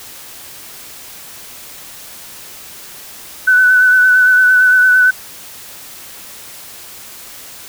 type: tone with vibrato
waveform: sine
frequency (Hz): 1500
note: F#6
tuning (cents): +23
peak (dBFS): -6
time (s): 3.47-5.11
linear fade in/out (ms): 10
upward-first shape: sine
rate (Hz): 8.8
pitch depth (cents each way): 25
effects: white hiss -34 dBFS RMS until 7.68 s